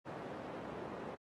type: low-pass noise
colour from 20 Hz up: white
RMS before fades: -45 dBFS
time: 0.05-1.16 s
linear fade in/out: 20 ms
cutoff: 670 Hz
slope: 12 dB/octave
effects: high-pass 150 Hz 12 dB/octave + AAC 32 kbps